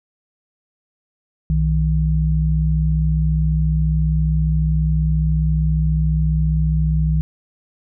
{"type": "tone pair together", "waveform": "sine", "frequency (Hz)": [62.27, 156.9], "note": ["B1", "D#3"], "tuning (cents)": [15, 15], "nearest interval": "octave + major third", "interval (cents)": 1600, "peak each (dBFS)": -17, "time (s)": [1.5, 7.21], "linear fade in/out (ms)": 0, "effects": []}